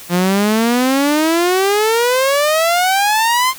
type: exponential sweep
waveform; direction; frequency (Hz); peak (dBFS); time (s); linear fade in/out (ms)
sawtooth; up; 172.2 to 1060; -8; 0.09-3.54; 50
effects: white hiss -35 dBFS RMS until 3.58 s